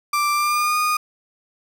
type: tone with pitch glide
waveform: 35% pulse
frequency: 1177 to 1228.4 Hz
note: D6 to D#6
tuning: +3 to -23 cents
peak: -16 dBFS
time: 0.13-0.97 s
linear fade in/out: 5 ms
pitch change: +74 cents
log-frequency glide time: 0.33-0.77 s
effects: none